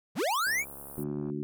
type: linear sweep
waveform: square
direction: up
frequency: 110 to 2395 Hz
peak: -27 dBFS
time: 0.15-0.65 s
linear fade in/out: 50 ms
type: high-pass noise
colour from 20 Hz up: pink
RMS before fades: -46 dBFS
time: 0.3-1.04 s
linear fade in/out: 10 ms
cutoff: 9800 Hz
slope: 48 dB/octave
type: click train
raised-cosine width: 1 ms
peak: -34 dBFS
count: 59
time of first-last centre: 0.47-1.3 s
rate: 69.9 Hz
type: harmonic tone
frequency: 73.42 Hz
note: D2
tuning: in tune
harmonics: 2 / 3 / 4 / 5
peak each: -37 / -37 / -37 / -37 dBFS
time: 0.98-1.43 s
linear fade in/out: 0 ms
effects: none